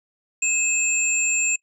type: tone pair together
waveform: sine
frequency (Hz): 2600 / 7354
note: E7 / A#8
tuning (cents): -24 / -24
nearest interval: octave + tritone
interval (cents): 1800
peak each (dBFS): -22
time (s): 0.42-1.56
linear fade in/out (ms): 5
effects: noise-tail reverb RT60 0.1 s tail -22 dB re dry